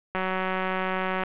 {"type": "click train", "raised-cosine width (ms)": 0.5, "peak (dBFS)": -13, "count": 204, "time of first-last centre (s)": [0.15, 1.236], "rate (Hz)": 187, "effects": ["resampled to 8000 Hz", "7-bit"]}